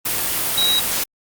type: tone in noise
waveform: sine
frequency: 3842 Hz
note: B7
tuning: 48 cents flat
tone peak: -15 dBFS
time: 0.57-0.8 s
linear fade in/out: 10 ms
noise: white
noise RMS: -21 dBFS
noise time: 0.05-1.04 s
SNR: +3 dB
effects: Opus 32 kbps